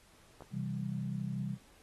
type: clicks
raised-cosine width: 1 ms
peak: -36 dBFS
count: 2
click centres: 0.407 / 0.422 s
type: chord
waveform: sine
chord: C major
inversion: none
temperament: equal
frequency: 130.81 / 164.81 / 196 Hz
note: C3 / E3 / G3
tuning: 0 / 0 / 0 cents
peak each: -38 / -40 / -38 dBFS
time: 0.51-1.58 s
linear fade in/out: 50 ms
effects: pink hiss -63 dBFS RMS until 1.82 s + AAC 32 kbps